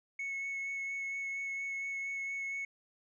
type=tone with vibrato; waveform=sine; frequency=2200 Hz; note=C#7; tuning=14 cents flat; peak=-33 dBFS; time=0.19-2.65 s; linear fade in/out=5 ms; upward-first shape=sine; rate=4.3 Hz; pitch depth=11 cents each way; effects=tanh soft clip ceiling -34 dBFS